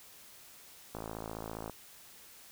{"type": "click train", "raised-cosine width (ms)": 1, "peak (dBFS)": -26, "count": 42, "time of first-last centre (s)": [0.95, 1.697], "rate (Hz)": 54.9, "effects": ["white hiss -55 dBFS RMS until 2.51 s"]}